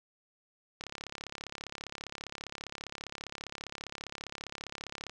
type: click train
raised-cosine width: 0.2 ms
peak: -22 dBFS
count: 151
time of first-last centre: 0.81-5.096 s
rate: 35 Hz
effects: none